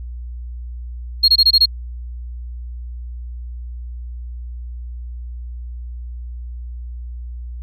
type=tone bursts; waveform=sine; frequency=4270 Hz; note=C8; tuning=34 cents sharp; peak=-6 dBFS; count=6; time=1.23-1.658 s; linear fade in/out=10 ms; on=53 ms; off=22 ms; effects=tanh soft clip ceiling -5 dBFS + added 60 Hz sine -27 dBFS peak until 7.62 s